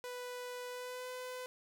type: tone with pitch glide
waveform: sawtooth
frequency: 494.8 to 504.6 Hz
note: B4 to B4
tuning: +3 to +37 cents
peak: -38 dBFS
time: 0.04-1.46 s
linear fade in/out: 0 ms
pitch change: +34 cents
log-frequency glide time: 0.69-1.09 s
effects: none